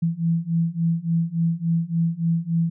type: beating tone pair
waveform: sine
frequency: 164.81 / 168.31 Hz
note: E3 / E3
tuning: 0 / +36 cents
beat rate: 3.5 Hz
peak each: -23 / -22 dBFS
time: 0.02-2.7 s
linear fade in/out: 10 ms
effects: none